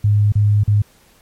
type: tone with dropouts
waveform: sine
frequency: 103.83 Hz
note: G#2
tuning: in tune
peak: -10 dBFS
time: 0.04-0.82 s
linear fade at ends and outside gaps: 5 ms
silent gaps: 0.322-0.354 / 0.636-0.677 s
effects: pink hiss -52 dBFS RMS until 1.21 s + MP3 64 kbps